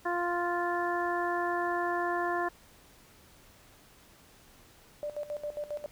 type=harmonic tone; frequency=349.2 Hz; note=F4; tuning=in tune; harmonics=1 / 2 / 3 / 4 / 5; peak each=-33 / -33 / -34 / -40 / -36 dBFS; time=0.05-2.49 s; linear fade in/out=10 ms
type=tone with tremolo; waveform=sine; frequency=591 Hz; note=D5; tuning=11 cents sharp; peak=-32 dBFS; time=5.03-5.86 s; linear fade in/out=0 ms; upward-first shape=square; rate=7.4 Hz; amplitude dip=80%
effects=pink hiss -58 dBFS RMS until 5.91 s